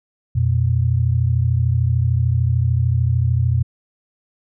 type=tone pair together; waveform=sine; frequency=87.91 / 121.3 Hz; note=F2 / B2; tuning=+12 / -31 cents; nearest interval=tritone; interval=557 cents; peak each=-18 / -16 dBFS; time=0.35-3.63 s; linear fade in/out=10 ms; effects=none